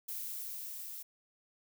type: noise with level ramp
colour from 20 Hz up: violet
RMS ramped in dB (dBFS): -40 to -45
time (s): 0.08-1.03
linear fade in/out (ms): 10
effects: none